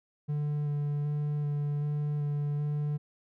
triangle tone with vibrato, 146.83 Hz, D3, in tune, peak -26 dBFS, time 0.28-2.98 s, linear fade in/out 20 ms, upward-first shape square, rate 1.3 Hz, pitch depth 11 cents each way, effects none

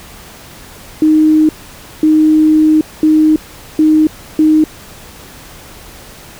sine tone bursts at uneven times, 310.3 Hz, D#4, 5 cents flat, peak -5 dBFS, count 5, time 1.02-1.49 / 2.03-2.81 / 3.03-3.36 / 3.79-4.07 / 4.39-4.64 s, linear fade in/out 2 ms, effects pink hiss -35 dBFS RMS until 6.39 s

